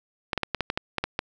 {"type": "clicks", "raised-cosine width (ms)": 0.3, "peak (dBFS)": -9, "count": 10, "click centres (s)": [0.332, 0.377, 0.433, 0.547, 0.607, 0.701, 0.775, 0.983, 1.04, 1.191], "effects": []}